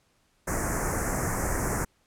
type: band-stop noise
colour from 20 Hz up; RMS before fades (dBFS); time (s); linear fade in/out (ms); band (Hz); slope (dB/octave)
pink; -28; 0.47-1.85; 10; 2000 to 6100; 48
effects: pink hiss -68 dBFS RMS until 2.06 s + low-pass 11000 Hz 12 dB/octave